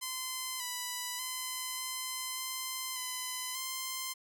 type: tone with pitch steps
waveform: 5% pulse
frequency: 1031 / 988 / 1023 / 1029 / 1036 / 1015 / 1043 Hz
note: C6 / B5 / C6 / C6 / C6 / B5 / C6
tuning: -26 / 0 / -39 / -29 / -17 / +47 / -6 cents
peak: -24 dBFS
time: 0.01-4.14 s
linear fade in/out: 20 ms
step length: 590 ms
effects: none